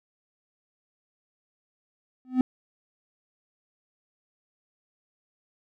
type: tone with exponential growth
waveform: triangle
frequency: 255.1 Hz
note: C4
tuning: 44 cents flat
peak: -12 dBFS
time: 2.25-2.41 s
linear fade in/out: 1 ms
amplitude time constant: 33 ms
effects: none